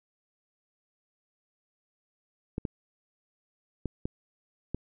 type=clicks; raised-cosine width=3 ms; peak=-18 dBFS; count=5; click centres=2.581 / 2.652 / 3.857 / 4.055 / 4.746 s; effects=none